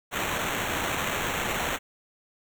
blue noise with sample-and-hold, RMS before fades -29 dBFS, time 0.11-1.79 s, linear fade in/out 50 ms, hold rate 4900 Hz, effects none

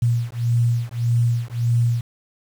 sine beating tone pair, 117.6 / 119.3 Hz, A#2 / A#2, +16 / +41 cents, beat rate 1.7 Hz, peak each -20 / -20 dBFS, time 0.02-2.01 s, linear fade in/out 5 ms, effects 7-bit

